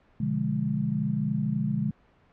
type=chord; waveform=sine; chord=B diminished seventh; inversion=none; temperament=equal; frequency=123.47 / 146.83 / 174.61 / 207.7 Hz; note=B2 / D3 / F3 / Ab3; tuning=0 / 0 / 0 / 0 cents; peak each=-33 / -29 / -33 / -28 dBFS; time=0.2-1.91 s; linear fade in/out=5 ms; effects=pink hiss -61 dBFS RMS until 2.32 s + low-pass 2000 Hz 12 dB/octave